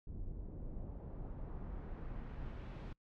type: noise with low-pass filter sweep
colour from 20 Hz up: brown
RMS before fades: -45 dBFS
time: 0.07-2.93 s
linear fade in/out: 5 ms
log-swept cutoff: 340 to 3500 Hz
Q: 0.82
effects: noise-tail reverb RT60 0.1 s tail -25 dB re dry